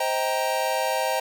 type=chord; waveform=square; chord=C minor seventh; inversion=none; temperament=equal with one note detuned; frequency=523.3 / 630.9 / 784 / 932.3 Hz; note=C5 / Eb5 / G5 / Bb5; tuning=0 / +24 / 0 / 0 cents; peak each=-29 dBFS; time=0-1.2 s; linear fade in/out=5 ms; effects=none